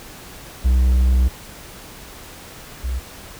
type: tone pair in turn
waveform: triangle / sine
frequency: 63.1 / 62.86 Hz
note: B1 / B1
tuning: +38 / +31 cents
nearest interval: unison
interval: 7 cents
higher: first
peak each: -10 / -20 dBFS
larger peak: first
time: 0.64-1.29 / 2.83-3 s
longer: first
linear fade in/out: 20 ms
effects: pink hiss -39 dBFS RMS until 3.39 s